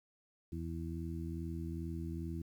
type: harmonic tone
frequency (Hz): 82.41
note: E2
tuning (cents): 0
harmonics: 1 / 2 / 3 / 4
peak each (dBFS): -41 / -43 / -47 / -45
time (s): 0.52-2.42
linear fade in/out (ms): 5
effects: 11-bit